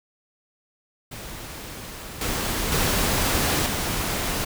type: noise with level steps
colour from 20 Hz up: pink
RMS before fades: -37 / -26 / -22 / -26 dBFS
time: 1.11-4.45 s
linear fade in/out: 10 ms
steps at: 2.21 / 2.72 / 3.66 s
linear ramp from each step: 2 ms
effects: none